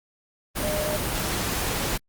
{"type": "tone in noise", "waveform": "sine", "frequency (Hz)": 608, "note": "D#5", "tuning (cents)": -40, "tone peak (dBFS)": -27, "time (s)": [0.62, 0.98], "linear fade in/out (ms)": 20, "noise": "pink", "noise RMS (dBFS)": -27, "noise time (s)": [0.55, 1.98], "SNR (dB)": -3, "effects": ["Opus 24 kbps"]}